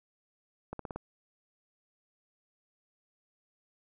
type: accelerating click train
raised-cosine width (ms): 1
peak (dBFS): -24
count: 5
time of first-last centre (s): 0.73-0.96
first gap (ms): 63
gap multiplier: 0.94
effects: none